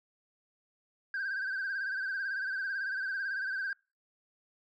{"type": "tone with vibrato", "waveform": "sine", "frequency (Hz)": 1568, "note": "G6", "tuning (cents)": 0, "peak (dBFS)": -30, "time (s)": [1.14, 3.73], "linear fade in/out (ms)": 2, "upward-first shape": "sine", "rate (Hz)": 18, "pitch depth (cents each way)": 70, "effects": ["noise-tail reverb RT60 0.3 s tail -26 dB re dry", "tanh soft clip ceiling -30 dBFS"]}